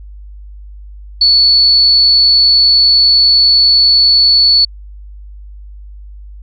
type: tone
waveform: sine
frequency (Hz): 4435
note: C#8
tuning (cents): 0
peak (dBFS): -5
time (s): 1.21-4.65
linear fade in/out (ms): 5
effects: added 50 Hz sine -29 dBFS peak until 6.42 s